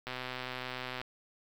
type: click train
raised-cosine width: 0.3 ms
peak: -22 dBFS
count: 121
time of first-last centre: 0.07-1.015 s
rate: 127 Hz
effects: 8-bit